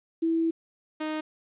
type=tone pair in turn; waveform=sine / sawtooth; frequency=328.2 / 309.8 Hz; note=E4 / D#4; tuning=-8 / -7 cents; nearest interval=minor second; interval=99 cents; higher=first; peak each=-22 / -25 dBFS; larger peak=first; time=0.22-0.51 / 1-1.21 s; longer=first; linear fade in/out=10 ms; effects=resampled to 8000 Hz + 10-bit